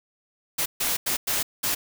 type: noise bursts at uneven times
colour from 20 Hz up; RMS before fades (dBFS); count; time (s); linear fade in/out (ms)
white; -25; 5; 0.58-0.66 / 0.8-0.97 / 1.06-1.17 / 1.27-1.43 / 1.63-1.75; 10
effects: none